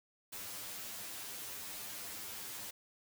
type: noise with comb filter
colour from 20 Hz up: white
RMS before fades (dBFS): -45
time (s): 0.32-2.71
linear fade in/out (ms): 10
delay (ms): 10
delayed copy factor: +0.8
effects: none